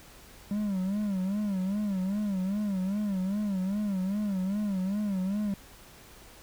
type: tone with vibrato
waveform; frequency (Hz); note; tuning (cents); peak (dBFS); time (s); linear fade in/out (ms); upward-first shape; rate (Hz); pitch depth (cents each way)
triangle; 197.5; G3; +13; -25; 0.51-5.54; 2; sine; 2.5; 120
effects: added 50 Hz sine -59 dBFS peak until 6.42 s + pink hiss -52 dBFS RMS until 6.42 s